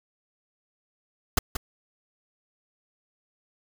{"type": "noise with echo", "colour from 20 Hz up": "pink", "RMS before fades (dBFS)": -20, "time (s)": [1.37, 1.39], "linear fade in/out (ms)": 5, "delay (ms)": 180, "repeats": 1, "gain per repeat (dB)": -9, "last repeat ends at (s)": 1.57, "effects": []}